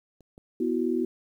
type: clicks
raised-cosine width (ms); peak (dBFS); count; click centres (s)
2; -41 / -34; 2; 0.207 / 0.379
type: chord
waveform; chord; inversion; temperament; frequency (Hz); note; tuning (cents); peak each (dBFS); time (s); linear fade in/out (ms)
sine; B suspended fourth; none; equal; 246.9 / 329.6 / 370; B3 / E4 / F#4; 0 / 0 / 0; -28; 0.6-1.05; 5
effects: 10-bit